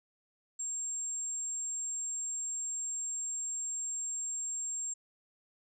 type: tone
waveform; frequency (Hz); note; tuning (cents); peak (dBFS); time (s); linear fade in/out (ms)
sine; 7459; A#8; 0; -34; 0.59-4.94; 10
effects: none